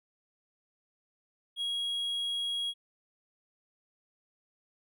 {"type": "tone", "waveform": "triangle", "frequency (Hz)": 3300, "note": "G#7", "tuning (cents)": -12, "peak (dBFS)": -29, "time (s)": [1.56, 2.74], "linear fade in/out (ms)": 50, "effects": []}